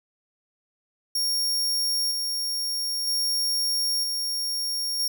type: tone with tremolo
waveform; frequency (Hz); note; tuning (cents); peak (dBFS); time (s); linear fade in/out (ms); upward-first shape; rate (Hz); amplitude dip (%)
sawtooth; 5550; F8; -12; -20; 1.15-5.08; 5; square; 0.52; 30
effects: none